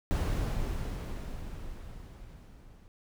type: noise with level ramp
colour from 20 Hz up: brown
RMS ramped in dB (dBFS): -27 to -54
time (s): 0.11-2.88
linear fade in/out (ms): 0
effects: none